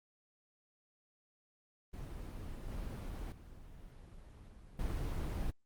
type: noise with level steps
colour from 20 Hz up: brown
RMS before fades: -44 / -41 / -53 / -55 / -37 dBFS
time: 1.93-5.51 s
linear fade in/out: 10 ms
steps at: 2.68 / 3.32 / 4.48 / 4.79 s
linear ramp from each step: 2 ms
effects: Opus 24 kbps